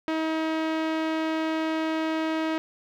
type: tone with low-pass filter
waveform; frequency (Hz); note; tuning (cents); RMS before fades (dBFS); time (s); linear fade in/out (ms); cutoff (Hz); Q
sawtooth; 318.5; D#4; +41; -27; 0.08-2.58; 0; 3100; 0.84
effects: 10-bit